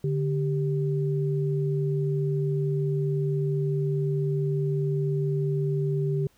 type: tone pair together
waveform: sine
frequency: 145.9 / 392 Hz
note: D3 / G4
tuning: -11 / 0 cents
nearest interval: octave + perfect fourth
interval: 1711 cents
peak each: -24 / -29 dBFS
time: 0.04-6.27 s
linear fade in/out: 2 ms
effects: pink hiss -63 dBFS RMS until 6.37 s